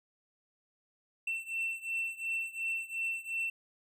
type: beating tone pair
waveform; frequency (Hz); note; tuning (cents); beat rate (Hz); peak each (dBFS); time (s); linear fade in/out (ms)
triangle; 2689 / 2691.8; E7 / E7; +34 / +36; 2.8; -34 / -36; 1.27-3.5; 5
effects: none